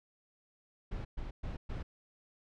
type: noise bursts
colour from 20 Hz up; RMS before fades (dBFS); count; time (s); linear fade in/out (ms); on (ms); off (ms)
brown; -39; 4; 0.91-1.83; 10; 140; 120
effects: low-pass 4000 Hz 12 dB/octave